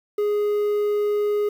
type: tone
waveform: triangle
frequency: 415.3 Hz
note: G#4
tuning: in tune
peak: -17 dBFS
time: 0.18-1.49 s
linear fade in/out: 5 ms
effects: 8-bit